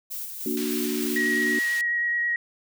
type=noise with tremolo; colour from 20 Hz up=violet; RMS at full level=-33 dBFS; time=0.1-1.19 s; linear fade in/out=20 ms; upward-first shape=square; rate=3.3 Hz; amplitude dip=35%
type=chord; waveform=sine; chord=Bb augmented; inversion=none; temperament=equal; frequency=233.1 / 293.7 / 370 Hz; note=Bb3 / D4 / F#4; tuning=0 / 0 / 0 cents; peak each=-29 / -29 / -30 dBFS; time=0.46-1.59 s; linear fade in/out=2 ms
type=band-pass noise; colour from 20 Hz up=pink; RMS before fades=-37 dBFS; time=0.57-1.81 s; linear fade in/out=0 ms; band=2100 to 16000 Hz; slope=12 dB/octave
type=tone with vibrato; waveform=sine; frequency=1900 Hz; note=A#6; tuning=33 cents sharp; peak=-22 dBFS; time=1.16-2.36 s; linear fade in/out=2 ms; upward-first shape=triangle; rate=9.3 Hz; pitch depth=14 cents each way
effects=none